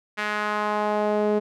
sawtooth tone with band-pass filter sweep, 210.1 Hz, G#3, 20 cents sharp, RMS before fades -24 dBFS, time 0.17-1.4 s, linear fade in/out 20 ms, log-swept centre 1900 to 430 Hz, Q 1.7, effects none

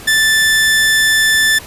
sawtooth tone, 1760 Hz, A6, in tune, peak -6 dBFS, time 0.07-1.59 s, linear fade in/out 10 ms, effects pink hiss -33 dBFS RMS until 1.66 s + resampled to 32000 Hz

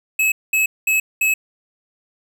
square tone bursts, 2582 Hz, E7, 37 cents flat, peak -15 dBFS, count 4, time 0.19-1.34 s, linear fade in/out 5 ms, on 130 ms, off 210 ms, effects none

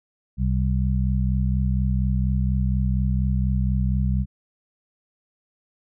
harmonic tone, 64.2 Hz, C2, 32 cents flat, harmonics 1 / 2 / 3, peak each -21 / -24 / -26 dBFS, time 0.37-4.26 s, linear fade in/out 50 ms, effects none

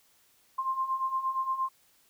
sine beating tone pair, 1048 / 1056.6 Hz, C6 / C6, +2 / +17 cents, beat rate 8.6 Hz, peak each -34 / -29 dBFS, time 0.58-1.69 s, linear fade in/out 10 ms, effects white hiss -65 dBFS RMS until 2.09 s

